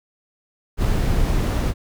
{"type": "noise", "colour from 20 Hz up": "brown", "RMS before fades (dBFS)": -19, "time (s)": [0.77, 1.74], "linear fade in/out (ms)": 50, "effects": []}